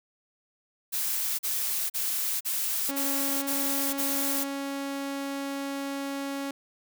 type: noise bursts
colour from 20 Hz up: blue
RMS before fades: -29 dBFS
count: 7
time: 0.92-4.444 s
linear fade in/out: 20 ms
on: 470 ms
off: 39 ms
type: tone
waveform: sawtooth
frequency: 277.2 Hz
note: C#4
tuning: in tune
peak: -27 dBFS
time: 2.89-6.51 s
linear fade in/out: 2 ms
effects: none